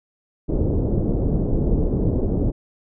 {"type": "low-pass noise", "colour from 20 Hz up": "pink", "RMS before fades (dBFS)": -20, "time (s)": [0.48, 2.52], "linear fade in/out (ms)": 20, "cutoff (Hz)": 480, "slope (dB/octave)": 24, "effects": []}